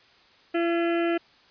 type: harmonic tone with a mistuned harmonic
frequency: 338.9 Hz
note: E4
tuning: 48 cents sharp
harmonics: 1 / 2 / 4 / 5 / 6 / 7 / 8 / 9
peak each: -23 / -29 / -35 / -37 / -39 / -40 / -41 / -42 dBFS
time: 0.54-1.18 s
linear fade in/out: 10 ms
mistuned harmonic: 7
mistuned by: +53 cents
effects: white hiss -57 dBFS RMS until 1.5 s + resampled to 11025 Hz

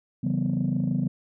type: chord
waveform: sine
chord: C# half-diminished seventh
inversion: none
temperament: equal with one note detuned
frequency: 138.59 / 164.81 / 191.08 / 246.9 Hz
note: C#3 / E3 / G3 / B3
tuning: 0 / 0 / -44 / 0 cents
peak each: -27 dBFS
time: 0.23-1.08 s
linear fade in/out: 10 ms
effects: tanh soft clip ceiling -17 dBFS

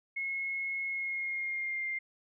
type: tone with pitch glide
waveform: sine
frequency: 2172 to 2105 Hz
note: C#7 to C7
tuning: -36 to +10 cents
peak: -32 dBFS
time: 0.16-1.99 s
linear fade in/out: 10 ms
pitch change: -54 cents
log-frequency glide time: 0.86-1.87 s
effects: none

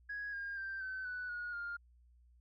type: tone with pitch steps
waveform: sine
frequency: 1661.2 / 1615.8 / 1571.6 / 1528.6 / 1486.8 / 1446.2 / 1406.6 Hz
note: G#6 / G#6 / G6 / G6 / F#6 / F#6 / F6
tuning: 0 / -48 / +4 / -44 / +8 / -40 / +12 cents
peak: -38 dBFS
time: 0.09-1.77 s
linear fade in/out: 10 ms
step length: 240 ms
effects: tanh soft clip ceiling -35 dBFS + added 60 Hz sine -62 dBFS peak until 2.4 s

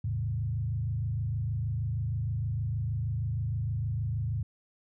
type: tone with frequency modulation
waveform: sine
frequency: 110 Hz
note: A2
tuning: in tune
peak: -28 dBFS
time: 0.04-4.43 s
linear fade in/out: 5 ms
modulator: 26.4 Hz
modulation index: 1.1
effects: none

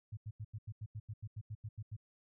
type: tone bursts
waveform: sine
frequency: 107 Hz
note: A2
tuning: 48 cents flat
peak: -40 dBFS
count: 14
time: 0.12-1.966 s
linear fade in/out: 10 ms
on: 52 ms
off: 86 ms
effects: none

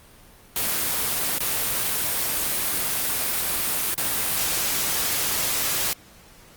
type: noise with dropouts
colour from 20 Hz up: white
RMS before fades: -24 dBFS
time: 0.56-5.93 s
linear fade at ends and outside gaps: 1 ms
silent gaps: 1.384-1.404 / 3.943-3.979 s
effects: pink hiss -50 dBFS RMS until 6.56 s + Opus 32 kbps

